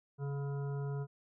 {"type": "harmonic tone with a mistuned harmonic", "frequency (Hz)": 141.2, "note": "C#3", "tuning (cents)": 32, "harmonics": [1, 3, 5, 7, 9, 10], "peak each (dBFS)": [-35, -44, -53, -54, -59, -58], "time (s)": [0.18, 1.07], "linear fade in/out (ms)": 50, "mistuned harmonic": 1, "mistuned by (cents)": -24, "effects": []}